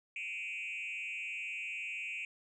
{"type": "tone with frequency modulation", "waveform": "sine", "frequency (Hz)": 2489, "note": "D#7", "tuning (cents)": 0, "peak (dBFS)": -36, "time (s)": [0.16, 2.25], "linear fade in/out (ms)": 2, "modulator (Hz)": 190, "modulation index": 1.2, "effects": ["tanh soft clip ceiling -35 dBFS"]}